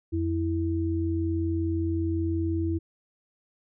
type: tone pair together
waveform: sine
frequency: 87.31 / 328.3 Hz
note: F2 / E4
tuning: 0 / -7 cents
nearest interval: octave + major seventh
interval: 2293 cents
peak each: -27 dBFS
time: 0.12-2.79 s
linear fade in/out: 20 ms
effects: none